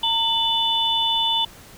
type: tone cluster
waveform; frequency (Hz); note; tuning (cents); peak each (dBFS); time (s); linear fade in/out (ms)
sine; 911 / 2977 / 3506; A#5 / F#7 / A7; -40 / +10 / -7; -24 / -23 / -21; 0.03-1.45; 5
effects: pink hiss -45 dBFS RMS until 1.77 s